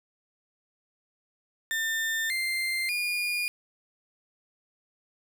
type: tone with pitch steps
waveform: 35% pulse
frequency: 1800 / 2092 / 2431 Hz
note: A6 / C7 / D#7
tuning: +39 / -1 / -41 cents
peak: -25 dBFS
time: 1.71-3.48 s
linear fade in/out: 0 ms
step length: 590 ms
effects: none